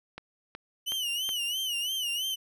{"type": "click train", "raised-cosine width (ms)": 0.3, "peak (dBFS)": -23, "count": 4, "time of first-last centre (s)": [0.18, 1.291], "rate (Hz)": 2.7}
{"type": "tone with vibrato", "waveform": "40% pulse", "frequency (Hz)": 2960, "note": "F#7", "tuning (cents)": 0, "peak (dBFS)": -28, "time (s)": [0.86, 2.36], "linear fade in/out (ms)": 20, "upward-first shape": "sine", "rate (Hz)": 3, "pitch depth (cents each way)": 110}
{"effects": []}